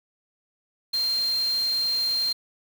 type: tone in noise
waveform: sine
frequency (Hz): 4183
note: C8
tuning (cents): -1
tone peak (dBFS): -22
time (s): 0.93-2.33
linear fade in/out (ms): 10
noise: white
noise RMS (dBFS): -39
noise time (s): 0.93-2.33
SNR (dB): +14
effects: none